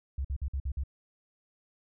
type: tone bursts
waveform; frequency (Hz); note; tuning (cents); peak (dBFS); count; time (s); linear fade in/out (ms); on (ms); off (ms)
sine; 67.7; C#2; -40; -29; 6; 0.18-0.837; 5; 67; 51
effects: none